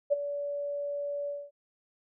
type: tone with ADSR envelope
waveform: sine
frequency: 574 Hz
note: D5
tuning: 40 cents flat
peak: -19 dBFS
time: 0.1-1.51 s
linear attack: 26 ms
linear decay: 19 ms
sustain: -12 dB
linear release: 230 ms
effects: none

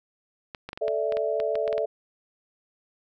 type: clicks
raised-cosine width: 0.3 ms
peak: -20 dBFS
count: 12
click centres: 0.548 / 0.69 / 0.731 / 0.775 / 0.881 / 1.123 / 1.17 / 1.401 / 1.555 / 1.678 / 1.728 / 1.78 s
type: chord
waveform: sine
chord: A suspended fourth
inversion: none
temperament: just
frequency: 440 / 586.7 / 660 Hz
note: A4 / D5 / E5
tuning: 0 / -2 / +2 cents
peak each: -28 dBFS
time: 0.81-1.86 s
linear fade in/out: 10 ms
effects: none

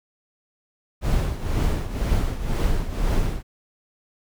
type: noise with tremolo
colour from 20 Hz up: brown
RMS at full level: -19 dBFS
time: 1.01-3.43 s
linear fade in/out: 50 ms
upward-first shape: triangle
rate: 2 Hz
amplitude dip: 75%
effects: none

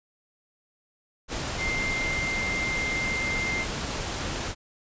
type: tone in noise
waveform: sine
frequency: 2097 Hz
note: C7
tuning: 3 cents sharp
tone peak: -27 dBFS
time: 1.57-3.66 s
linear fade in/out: 50 ms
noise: pink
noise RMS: -31 dBFS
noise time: 1.28-4.55 s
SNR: +1 dB
effects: resampled to 16000 Hz

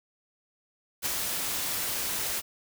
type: noise with ADSR envelope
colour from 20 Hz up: white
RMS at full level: -27 dBFS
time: 1.02-2.42 s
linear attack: 40 ms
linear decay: 9 ms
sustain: -4 dB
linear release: 35 ms
effects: none

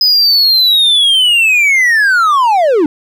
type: linear sweep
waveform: triangle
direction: down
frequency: 5050 to 278.2 Hz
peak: -5 dBFS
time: 0.01-2.86 s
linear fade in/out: 2 ms
effects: none

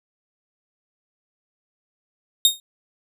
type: tone with exponential decay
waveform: sawtooth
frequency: 3704 Hz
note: A#7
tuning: 12 cents flat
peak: -6 dBFS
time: 2.45-2.6 s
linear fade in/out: 1 ms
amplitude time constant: 31 ms
effects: none

